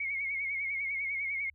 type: tone with vibrato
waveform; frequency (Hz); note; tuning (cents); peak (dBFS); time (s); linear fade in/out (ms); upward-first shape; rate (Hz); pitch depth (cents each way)
sine; 2200; C#7; -14; -31; 0-1.5; 5; triangle; 10; 79
effects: added 74 Hz sine -61 dBFS peak until 1.54 s